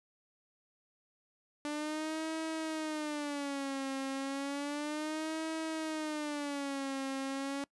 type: tone with vibrato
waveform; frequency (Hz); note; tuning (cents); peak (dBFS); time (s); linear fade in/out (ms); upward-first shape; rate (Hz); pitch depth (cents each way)
sawtooth; 293.7; D4; 0; -31; 1.65-7.64; 0; sine; 0.32; 150
effects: noise-tail reverb RT60 0.1 s tail -23 dB re dry + resampled to 24000 Hz